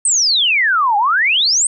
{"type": "exponential two-way sweep", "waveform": "sine", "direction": "down then up", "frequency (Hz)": [8680, 792, 8680], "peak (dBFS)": -11, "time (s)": [0.05, 1.67], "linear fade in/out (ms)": 2, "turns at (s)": 0.97, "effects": []}